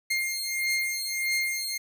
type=beating tone pair; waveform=sawtooth; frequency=2119 / 2120.6 Hz; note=C7 / C7; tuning=+21 / +23 cents; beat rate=1.6 Hz; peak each=-26 dBFS; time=0.1-1.78 s; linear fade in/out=10 ms; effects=none